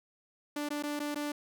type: tone with dropouts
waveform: sawtooth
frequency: 293.7 Hz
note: D4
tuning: in tune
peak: -29 dBFS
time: 0.56-1.32 s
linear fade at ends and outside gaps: 5 ms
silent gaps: 0.689-0.704 / 0.826-0.835 / 0.994-1 / 1.146-1.157 s
effects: none